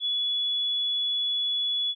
sine tone, 3406 Hz, G#7, 43 cents sharp, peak -24 dBFS, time 0-1.95 s, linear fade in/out 50 ms, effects none

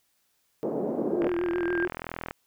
white band-pass noise, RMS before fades -29 dBFS, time 0.63-1.28 s, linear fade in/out 0 ms, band 210 to 520 Hz, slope 24 dB/octave
sine tone with exponential growth, 1600 Hz, G6, 35 cents sharp, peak -26 dBFS, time 1.06-1.85 s, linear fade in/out 2 ms, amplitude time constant 170 ms
sine tone with vibrato, 349.2 Hz, F4, in tune, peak -25 dBFS, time 1.12-1.88 s, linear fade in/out 10 ms, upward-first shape sine, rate 7.1 Hz, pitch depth 49 cents each way
click train, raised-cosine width 0.5 ms, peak -18 dBFS, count 46, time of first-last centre 1.22-2.31 s, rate 41.3 Hz
effects white hiss -71 dBFS RMS until 2.46 s

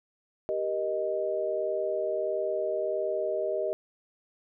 sine chord, Eb major, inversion first, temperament equal with one note detuned, 392 / 473.5 / 622.3 Hz, G4 / Bb4 / Eb5, 0 / +27 / 0 cents, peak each -32 / -34 / -29 dBFS, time 0.49-3.73 s, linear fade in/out 0 ms, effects none

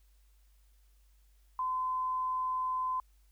sine tone, 1024 Hz, C6, 38 cents flat, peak -30 dBFS, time 1.59-3 s, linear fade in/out 2 ms, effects added 50 Hz sine -61 dBFS peak until 3.31 s + white hiss -74 dBFS RMS until 3.31 s

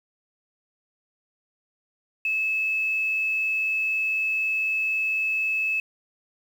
sine tone with quantisation, 2602 Hz, E7, 23 cents flat, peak -22 dBFS, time 2.25-5.8 s, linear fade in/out 2 ms, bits 8, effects none

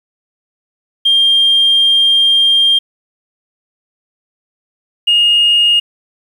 sine tone pair in turn, 3200 / 2851 Hz, G7 / F7, +35 / +35 cents, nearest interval major second, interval 200 cents, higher first, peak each -6 dBFS, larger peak neither, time 1.05-2.79 / 5.07-5.8 s, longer first, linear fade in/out 10 ms, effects tanh soft clip ceiling -3 dBFS + 7-bit

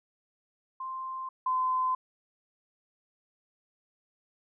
sine tone pair in turn, 1046.5 / 1026.7 Hz, C6 / C6, 0 / -33 cents, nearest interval unison, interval 33 cents, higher first, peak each -34 / -25 dBFS, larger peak second, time 0.8-1.29 / 1.46-1.95 s, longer neither, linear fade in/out 5 ms, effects none

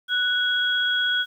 sine tone pair together, 1480 / 3318 Hz, F#6 / G#7, 0 / -2 cents, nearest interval octave + major second, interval 1398 cents, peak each -22 / -23 dBFS, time 0.08-1.26 s, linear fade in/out 50 ms, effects 9-bit

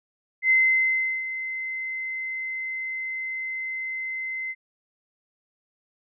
sine tone with ADSR envelope, 2062 Hz, C7, 26 cents flat, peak -15 dBFS, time 0.42-4.55 s, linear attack 82 ms, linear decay 730 ms, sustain -13 dB, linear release 44 ms, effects none

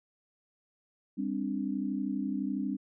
sine chord, G suspended fourth, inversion none, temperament equal with one note detuned, 200.1 / 261.6 / 293.7 Hz, G3 / C4 / D4, +36 / 0 / 0 cents, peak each -34 / -34 / -35 dBFS, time 1.17-2.77 s, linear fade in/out 20 ms, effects none

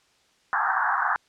white band-pass noise, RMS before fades -24 dBFS, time 0.53-1.16 s, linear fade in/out 0 ms, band 730 to 1700 Hz, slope 96 dB/octave, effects white hiss -63 dBFS RMS until 1.28 s + low-pass 6000 Hz 12 dB/octave

